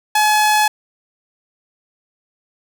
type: tone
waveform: sawtooth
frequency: 850 Hz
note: G#5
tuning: 40 cents sharp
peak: -8 dBFS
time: 0.15-0.68 s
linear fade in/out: 5 ms
effects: none